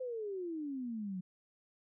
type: exponential sweep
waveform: sine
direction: down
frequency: 523.3 to 178.5 Hz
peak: -37 dBFS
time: 0-1.21 s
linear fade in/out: 10 ms
effects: none